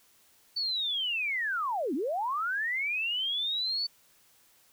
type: linear two-way sweep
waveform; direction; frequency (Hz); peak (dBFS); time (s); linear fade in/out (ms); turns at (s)
sine; down then up; 4542 to 237.3 to 4542; -28; 0.56-3.87; 10; 1.94
effects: white hiss -63 dBFS RMS until 4.72 s